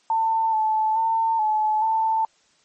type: tone with pitch steps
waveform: sine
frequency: 895 / 871 / 901 / 860 / 888 Hz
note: A5 / A5 / A5 / A5 / A5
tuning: +29 / -18 / +41 / -40 / +16 cents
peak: -18 dBFS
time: 0.1-2.25 s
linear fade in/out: 2 ms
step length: 430 ms
effects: white hiss -61 dBFS RMS until 2.64 s + MP3 32 kbps